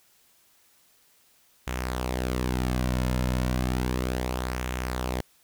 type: tone with flanger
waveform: sawtooth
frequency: 62.7 Hz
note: B1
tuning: 27 cents sharp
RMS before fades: -28 dBFS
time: 1.67-5.21 s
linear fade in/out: 5 ms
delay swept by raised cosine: 0.21 to 2.61 ms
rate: 0.33 Hz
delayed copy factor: -0.5
effects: white hiss -62 dBFS RMS until 5.43 s